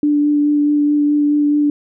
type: tone with vibrato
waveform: sine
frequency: 293.7 Hz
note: D4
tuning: in tune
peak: -11 dBFS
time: 0.03-1.7 s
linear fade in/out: 2 ms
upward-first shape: sine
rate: 4.7 Hz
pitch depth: 11 cents each way
effects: none